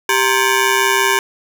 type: ring-modulated tone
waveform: 15% pulse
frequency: 659.3 Hz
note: E5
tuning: in tune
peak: -3 dBFS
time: 0.09-1.19 s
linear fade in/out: 2 ms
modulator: 267 Hz
effects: none